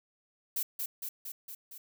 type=noise with echo; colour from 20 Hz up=violet; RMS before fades=-32 dBFS; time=0.56-0.63 s; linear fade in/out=5 ms; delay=230 ms; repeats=5; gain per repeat=-3 dB; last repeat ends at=1.78 s; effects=none